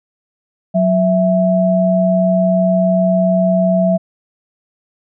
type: tone pair together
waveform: sine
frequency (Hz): 183.75 / 659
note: F#3 / E5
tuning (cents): -12 / -1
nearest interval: octave + minor seventh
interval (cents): 2211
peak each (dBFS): -13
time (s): 0.74-3.98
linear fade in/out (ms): 20
effects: none